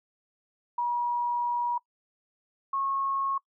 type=tone pair in turn; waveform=sine; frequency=961 / 1092.1 Hz; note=B5 / C#6; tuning=-48 / -26 cents; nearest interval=major second; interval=222 cents; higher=second; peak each=-25 / -26 dBFS; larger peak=first; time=0.78-1.78 / 2.73-3.38 s; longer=first; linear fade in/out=5 ms; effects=noise-tail reverb RT60 0.1 s tail -23 dB re dry